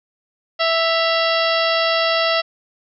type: harmonic tone with a mistuned harmonic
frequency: 659.3 Hz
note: E5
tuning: in tune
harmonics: 1 / 2 / 3 / 4 / 5 / 6 / 7 / 8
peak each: -19 / -22 / -24 / -25 / -26 / -27 / -27 / -28 dBFS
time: 0.59-2.42 s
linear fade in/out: 20 ms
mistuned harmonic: 4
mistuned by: +77 cents
effects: none